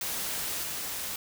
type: noise with level steps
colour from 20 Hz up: white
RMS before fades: -33 / -35 dBFS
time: 0.01-1.16 s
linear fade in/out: 2 ms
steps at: 0.63 s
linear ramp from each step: 10 ms
effects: none